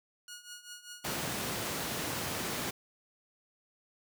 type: tone with tremolo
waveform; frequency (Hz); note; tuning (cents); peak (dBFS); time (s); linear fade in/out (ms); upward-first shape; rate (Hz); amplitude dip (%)
10% pulse; 1444; F#6; -43; -34; 0.28-1.16; 2; triangle; 5.1; 85
type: high-pass noise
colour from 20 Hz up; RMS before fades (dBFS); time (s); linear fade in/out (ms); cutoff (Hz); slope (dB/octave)
pink; -36; 1.04-2.71; 10; 120; 12
effects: none